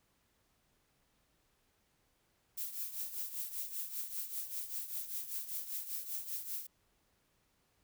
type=noise with tremolo; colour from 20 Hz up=violet; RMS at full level=-38 dBFS; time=2.57-6.67 s; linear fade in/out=10 ms; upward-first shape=triangle; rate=5.1 Hz; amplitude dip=75%; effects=pink hiss -75 dBFS RMS until 7.83 s